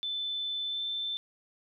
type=tone with pitch glide; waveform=sine; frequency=3520 to 3544 Hz; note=A7 to A7; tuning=0 to +12 cents; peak=-31 dBFS; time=0.03-1.17 s; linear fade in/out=0 ms; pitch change=+12 cents; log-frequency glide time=0.66-0.83 s; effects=none